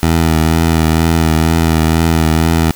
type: tone with vibrato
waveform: 15% pulse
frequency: 81 Hz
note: E2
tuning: 30 cents flat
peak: -3 dBFS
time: 0.03-2.71 s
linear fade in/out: 0 ms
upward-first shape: triangle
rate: 2.1 Hz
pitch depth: 42 cents each way
effects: white hiss -36 dBFS RMS until 2.75 s